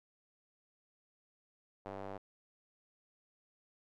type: tone with band-pass filter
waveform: square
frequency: 49 Hz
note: G1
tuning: in tune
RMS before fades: -45 dBFS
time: 1.85-2.18 s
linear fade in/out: 10 ms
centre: 670 Hz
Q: 1.5
effects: none